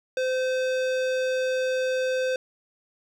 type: tone with hard clipping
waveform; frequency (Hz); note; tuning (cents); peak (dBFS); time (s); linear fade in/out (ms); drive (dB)
sine; 515; C5; -28; -25; 0.17-2.36; 2; 17
effects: none